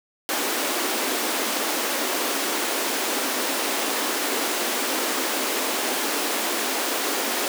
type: high-pass noise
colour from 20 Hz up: pink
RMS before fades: -25 dBFS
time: 0.29-7.48 s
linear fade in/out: 0 ms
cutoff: 250 Hz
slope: 48 dB/octave
effects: none